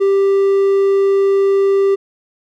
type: tone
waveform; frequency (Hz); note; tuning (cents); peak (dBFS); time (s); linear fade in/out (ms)
triangle; 393.3; G4; +6; -8; 0-1.96; 20
effects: none